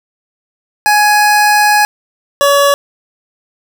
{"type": "tone pair in turn", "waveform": "25% pulse", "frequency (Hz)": [836, 566], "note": ["G#5", "C#5"], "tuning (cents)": [11, 36], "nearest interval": "perfect fifth", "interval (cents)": 675, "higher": "first", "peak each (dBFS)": -3, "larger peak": "neither", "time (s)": [[0.86, 1.85], [2.41, 2.74]], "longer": "first", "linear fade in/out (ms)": 0, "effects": []}